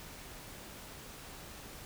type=silence; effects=pink hiss -49 dBFS RMS until 1.85 s